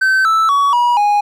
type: tone with pitch steps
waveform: triangle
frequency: 1540 / 1317.6 / 1127.3 / 964.6 / 825.3 Hz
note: G6 / E6 / C#6 / B5 / G#5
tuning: -31 / -1 / +29 / -41 / -11 cents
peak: -8 dBFS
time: 0.01-1.21 s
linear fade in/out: 10 ms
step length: 240 ms
effects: none